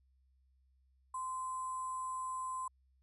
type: tone with sample-and-hold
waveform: sine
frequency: 1036 Hz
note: C6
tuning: 17 cents flat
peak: -37 dBFS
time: 1.14-2.68 s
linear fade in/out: 5 ms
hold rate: 8820 Hz
effects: added 65 Hz sine -68 dBFS peak until 3.02 s + resampled to 32000 Hz